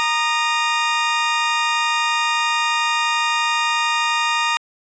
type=tone pair together; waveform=20% pulse; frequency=932.3 / 1225.9 Hz; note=A#5 / D#6; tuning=0 / -26 cents; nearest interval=perfect fourth; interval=474 cents; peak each=-15 dBFS; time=0-4.57 s; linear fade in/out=0 ms; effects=resampled to 16000 Hz